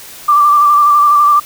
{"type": "tone with vibrato", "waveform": "sine", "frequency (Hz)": 1174.7, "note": "D6", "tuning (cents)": 0, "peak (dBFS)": -5, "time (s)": [0.28, 1.4], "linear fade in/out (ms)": 10, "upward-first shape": "square", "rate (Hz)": 12, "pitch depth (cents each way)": 24, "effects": ["white hiss -33 dBFS RMS until 1.45 s"]}